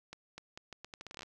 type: accelerating click train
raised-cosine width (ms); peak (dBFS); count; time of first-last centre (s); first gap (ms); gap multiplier
0.2; -28; 15; 0.13-1.231; 250; 0.78
effects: none